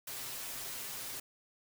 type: noise with comb filter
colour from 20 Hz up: white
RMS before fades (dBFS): -42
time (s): 0.07-1.2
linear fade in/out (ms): 5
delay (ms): 7.5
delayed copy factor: +0.7
effects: none